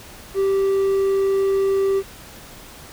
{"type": "tone", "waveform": "triangle", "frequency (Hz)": 390, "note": "G4", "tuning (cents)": -9, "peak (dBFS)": -14, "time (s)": [0.34, 2.03], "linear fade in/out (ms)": 50, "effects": ["pink hiss -41 dBFS RMS until 2.92 s"]}